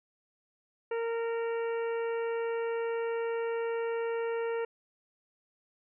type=harmonic tone; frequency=461.2 Hz; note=A#4; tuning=19 cents flat; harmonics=1 / 2 / 3 / 4 / 5 / 6; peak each=-30 / -41 / -44 / -46 / -49 / -51 dBFS; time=0.91-4.65 s; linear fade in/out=5 ms; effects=none